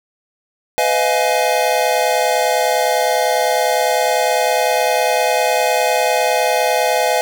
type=chord; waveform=square; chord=F half-diminished seventh; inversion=second; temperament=just; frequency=502.9 / 628.6 / 698.5 / 838.1 Hz; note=Cb5 / Eb5 / F5 / Ab5; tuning=+31 / +18 / 0 / +16 cents; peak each=-20 dBFS; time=0.78-7.21 s; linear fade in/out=0 ms; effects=none